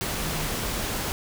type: tone in noise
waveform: sine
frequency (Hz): 155.56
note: D#3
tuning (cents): 0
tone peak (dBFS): -34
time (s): 0.26-0.47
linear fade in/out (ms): 0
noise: pink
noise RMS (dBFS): -29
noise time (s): 0.01-1.12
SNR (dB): -8
effects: none